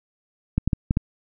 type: clicks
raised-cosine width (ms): 5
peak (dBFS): -7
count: 5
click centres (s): 0.58 / 0.676 / 0.732 / 0.909 / 0.971
effects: none